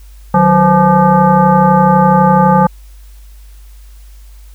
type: tone with frequency modulation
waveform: sine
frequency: 523 Hz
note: C5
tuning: 1 cent flat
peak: -5 dBFS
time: 0.34-2.67 s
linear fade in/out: 5 ms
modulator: 338 Hz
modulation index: 1.8
effects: added 50 Hz sine -33 dBFS peak until 4.54 s + white hiss -49 dBFS RMS until 4.54 s